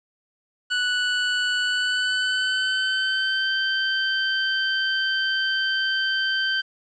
25% pulse tone with pitch glide, 1480 to 1554.5 Hz, F#6 to G6, 0 to -15 cents, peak -17 dBFS, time 0.7-6.62 s, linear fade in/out 20 ms, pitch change +85 cents, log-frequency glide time 1.61-3.52 s, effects resampled to 16000 Hz + 9-bit

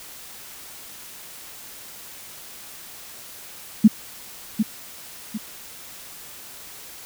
sine tone with echo, 217.1 Hz, A3, 23 cents flat, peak -6 dBFS, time 3.84-3.88 s, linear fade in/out 10 ms, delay 750 ms, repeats 2, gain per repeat -9 dB, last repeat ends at 5.38 s, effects white hiss -41 dBFS RMS until 7.05 s

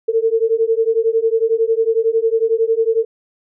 sine beating tone pair, 446.1 / 457.1 Hz, A4 / A#4, +24 / -34 cents, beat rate 11 Hz, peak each -16 dBFS, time 0.08-3.05 s, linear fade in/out 10 ms, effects none

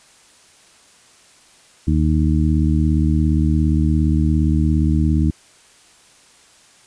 harmonic tone, 77.3 Hz, D#2, 11 cents flat, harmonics 1 / 2 / 3 / 4, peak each -16 / -19 / -21 / -22 dBFS, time 1.87-5.31 s, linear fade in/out 10 ms, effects white hiss -50 dBFS RMS until 6.86 s + resampled to 22050 Hz

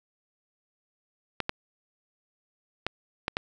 clicks, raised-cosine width 0.3 ms, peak -11 dBFS, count 5, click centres 1.403 / 1.494 / 2.866 / 3.281 / 3.369 s, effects none

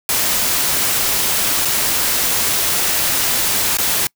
white noise with dropouts, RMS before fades -17 dBFS, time 0.09-4.07 s, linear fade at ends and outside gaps 1 ms, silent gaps 1.65-1.654 / 3.771-3.785 s, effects noise-tail reverb RT60 0.1 s tail -26 dB re dry

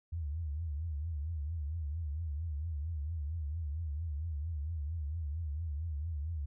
sine tone with vibrato, 77.78 Hz, D#2, in tune, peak -34 dBFS, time 0.12-6.46 s, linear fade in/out 10 ms, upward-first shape triangle, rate 4.4 Hz, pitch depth 190 cents each way, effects none

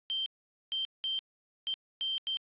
sine tone bursts at uneven times, 3136 Hz, G7, in tune, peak -30 dBFS, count 6, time 0.1-0.26 / 0.72-0.85 / 1.04-1.19 / 1.67-1.74 / 2.01-2.18 / 2.27-2.37 s, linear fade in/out 0 ms, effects resampled to 8000 Hz + 12-bit

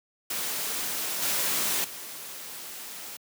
white noise with level steps, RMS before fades -31 / -27 / -40 dBFS, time 0.3-3.17 s, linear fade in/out 5 ms, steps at 1.22 / 1.84 s, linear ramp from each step 5 ms, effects high-pass 150 Hz 12 dB/octave

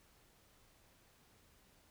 silence, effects pink hiss -68 dBFS RMS until 1.9 s

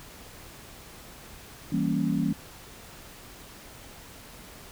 sine chord, E diminished seventh, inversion none, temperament equal, 164.81 / 196 / 233.1 / 277.2 Hz, E3 / G3 / Bb3 / Db4, 0 / 0 / 0 / 0 cents, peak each -29 dBFS, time 1.72-2.33 s, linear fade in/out 5 ms, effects pink hiss -47 dBFS RMS until 4.71 s

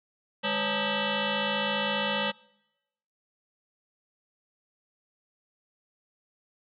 sine tone with frequency modulation, 1222 Hz, D#6, 32 cents flat, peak -25 dBFS, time 0.43-2.32 s, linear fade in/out 20 ms, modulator 357 Hz, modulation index 6.2, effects noise-tail reverb RT60 0.9 s tail -24 dB re dry + MP3 64 kbps

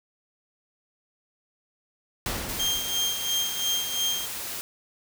pink noise with exponential decay, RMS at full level -28 dBFS, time 2.26-3.74 s, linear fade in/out 1 ms, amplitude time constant 320 ms
white noise, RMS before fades -34 dBFS, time 2.49-4.61 s, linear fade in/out 0 ms
30% pulse tone with tremolo, 3197 Hz, G7, 33 cents sharp, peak -20 dBFS, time 2.59-4.26 s, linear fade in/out 10 ms, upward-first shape sine, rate 2.9 Hz, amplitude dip 65%
effects none

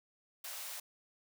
white high-pass noise, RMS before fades -44 dBFS, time 0.44-0.8 s, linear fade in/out 5 ms, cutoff 520 Hz, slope 48 dB/octave, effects none

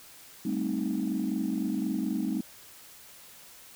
sine chord, A half-diminished seventh, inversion third, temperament equal, 196 / 220 / 261.6 / 311.1 Hz, G3 / A3 / C4 / Eb4, 0 / 0 / 0 / 0 cents, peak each -32 dBFS, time 0.45-2.41 s, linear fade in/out 5 ms, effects tanh soft clip ceiling -20 dBFS + white hiss -51 dBFS RMS until 3.75 s

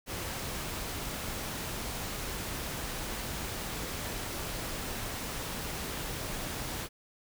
pink noise, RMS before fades -37 dBFS, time 0.06-6.89 s, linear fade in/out 50 ms, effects none

